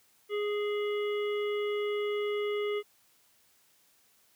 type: harmonic tone with a mistuned harmonic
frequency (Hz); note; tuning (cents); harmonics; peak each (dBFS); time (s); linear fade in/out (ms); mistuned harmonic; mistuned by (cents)
415.3; G#4; 0; 1 / 3 / 5 / 7 / 8; -29 / -42 / -41 / -45 / -51; 0.29-2.83; 50; 8; +26
effects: white hiss -66 dBFS RMS until 4.35 s + high-pass 60 Hz 12 dB/octave